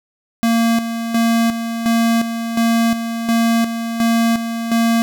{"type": "tone with tremolo", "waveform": "square", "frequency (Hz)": 230, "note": "A#3", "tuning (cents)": -23, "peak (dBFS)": -13, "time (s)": [0.43, 5.02], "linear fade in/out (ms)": 0, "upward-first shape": "square", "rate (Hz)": 1.4, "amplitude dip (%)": 60, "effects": []}